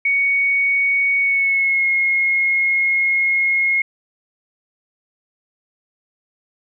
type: tone with pitch glide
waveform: sine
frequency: 2232 to 2157 Hz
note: C#7 to C#7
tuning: +11 to -48 cents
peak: -14 dBFS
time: 0.05-3.82 s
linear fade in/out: 5 ms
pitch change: -59 cents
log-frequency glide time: 1.19-1.87 s
effects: none